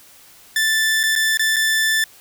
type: tone with dropouts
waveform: sawtooth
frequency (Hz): 1762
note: A6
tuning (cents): +2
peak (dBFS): -12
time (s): 0.56-2.04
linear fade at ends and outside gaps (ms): 2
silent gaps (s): 1.032-1.036 / 1.154-1.16 / 1.373-1.394 / 1.561-1.565
effects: white hiss -47 dBFS RMS until 2.2 s